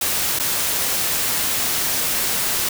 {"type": "noise with dropouts", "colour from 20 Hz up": "white", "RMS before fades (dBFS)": -21, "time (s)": [0.01, 2.69], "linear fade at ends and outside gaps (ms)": 5, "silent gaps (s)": [0.39, 0.396], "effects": []}